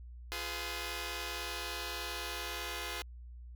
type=chord; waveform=5% pulse; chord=F diminished; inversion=none; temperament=just; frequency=349.2 / 419.1 / 502.9 Hz; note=F4 / Ab4 / Cb5; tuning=0 / +16 / +31 cents; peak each=-31 dBFS; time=0.32-3.02 s; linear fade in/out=0 ms; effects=added 60 Hz sine -46 dBFS peak until 3.55 s